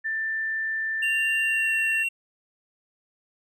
sine tone, 1777 Hz, A6, 17 cents sharp, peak -25 dBFS, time 0.04-2.04 s, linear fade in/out 20 ms
triangle tone with pitch glide, 2771 to 2738 Hz, F7 to F7, -14 to -35 cents, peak -22 dBFS, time 1.02-2.09 s, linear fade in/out 10 ms, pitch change -21 cents, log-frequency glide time 1.41-1.74 s
effects none

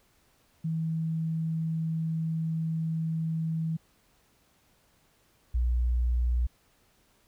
sine tone pair in turn, 161.5 / 60.36 Hz, E3 / B1, -35 / -39 cents, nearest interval octave + perfect fourth, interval 1704 cents, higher first, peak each -27 / -23 dBFS, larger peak second, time 0.64-3.77 / 5.54-6.47 s, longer first, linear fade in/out 10 ms, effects pink hiss -66 dBFS RMS until 7.27 s

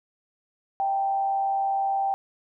sine tone with frequency modulation, 784 Hz, G5, in tune, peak -22 dBFS, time 0.8-2.14 s, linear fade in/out 0 ms, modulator 133 Hz, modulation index 0.26, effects none

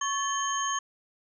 sine tone cluster, 1106 / 1738 / 3091 / 6490 Hz, C#6 / A6 / G7 / G#8, -4 / -22 / -25 / -41 cents, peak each -29 / -36 / -36 / -32 dBFS, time 0.01-0.79 s, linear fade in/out 5 ms, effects none

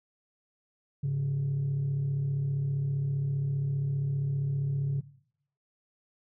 sine tone pair together, 104.88 / 140 Hz, G#2 / C#3, +17 / +18 cents, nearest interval perfect fourth, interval 501 cents, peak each -36 / -25 dBFS, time 1.03-5.01 s, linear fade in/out 10 ms, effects noise-tail reverb RT60 0.7 s tail -19 dB re dry + tanh soft clip ceiling -24 dBFS

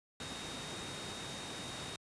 sine tone in noise, 3729 Hz, A#7, in tune, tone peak -48 dBFS, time 0.2-1.96 s, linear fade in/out 2 ms, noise pink, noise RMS -43 dBFS, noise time 0.2-1.96 s, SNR -8 dB, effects high-pass 100 Hz 12 dB/octave + resampled to 22050 Hz

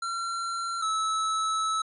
square tone pair in turn, 1364 / 1302.8 Hz, F6 / E6, -41 / -21 cents, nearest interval minor second, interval 80 cents, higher first, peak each -30 / -26 dBFS, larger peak second, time 0.02-0.82 / 0.82-1.82 s, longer second, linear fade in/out 5 ms, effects resampled to 24000 Hz

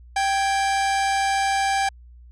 45% pulse tone pair together, 784 / 1661.2 Hz, G5 / G#6, 0 / 0 cents, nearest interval octave + minor second, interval 1300 cents, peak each -20 / -28 dBFS, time 0.16-1.89 s, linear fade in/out 5 ms, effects added 60 Hz sine -43 dBFS peak until 2.31 s + resampled to 22050 Hz

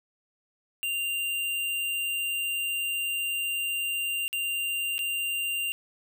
square tone with dropouts, 2784 Hz, F7, 6 cents flat, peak -28 dBFS, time 0.83-5.72 s, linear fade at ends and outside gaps 0 ms, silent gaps 4.28-4.329 / 4.981-4.991 s, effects none

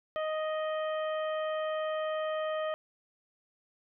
harmonic tone, 623 Hz, D#5, 2 cents sharp, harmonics 1 / 2 / 3 / 4 / 5, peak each -31 / -38 / -43 / -52 / -47 dBFS, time 0.16-2.74 s, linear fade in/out 0 ms, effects none

